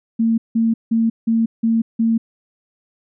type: tone bursts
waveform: sine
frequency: 227 Hz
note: A#3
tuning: 46 cents flat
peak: -13 dBFS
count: 6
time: 0.19-2.18 s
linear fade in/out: 10 ms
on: 190 ms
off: 170 ms
effects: none